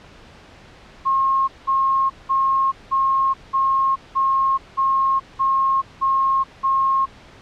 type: tone bursts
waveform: sine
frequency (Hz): 1076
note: C6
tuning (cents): +48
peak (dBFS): -15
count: 10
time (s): 1.05-7.06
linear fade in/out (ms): 20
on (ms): 430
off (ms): 190
effects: pink hiss -45 dBFS RMS until 7.41 s + low-pass 4000 Hz 12 dB/octave